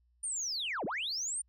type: linear two-way sweep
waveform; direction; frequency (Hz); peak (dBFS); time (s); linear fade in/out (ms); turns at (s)
sine; down then up; 9270 to 151.6 to 9270; -32; 0.23-1.42; 10; 0.85
effects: tanh soft clip ceiling -29 dBFS + added 60 Hz sine -67 dBFS peak until 1.48 s